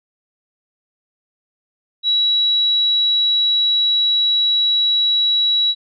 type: tone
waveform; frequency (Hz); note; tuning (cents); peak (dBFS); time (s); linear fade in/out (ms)
sine; 3900; B7; -23; -13; 2.03-5.75; 50
effects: none